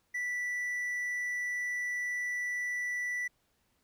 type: tone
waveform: triangle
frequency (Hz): 1967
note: B6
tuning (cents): -7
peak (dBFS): -30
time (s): 0.14-3.28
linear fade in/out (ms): 10
effects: pink hiss -74 dBFS RMS until 3.83 s